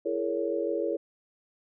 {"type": "chord", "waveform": "sine", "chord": "A# half-diminished seventh", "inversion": "second", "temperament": "just", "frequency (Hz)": [335.6, 419.5, 466.2, 559.4], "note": ["E4", "G#4", "A#4", "C#5"], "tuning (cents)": [31, 17, 0, 16], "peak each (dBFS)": -32, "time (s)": [0.05, 0.97], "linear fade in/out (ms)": 10, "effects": []}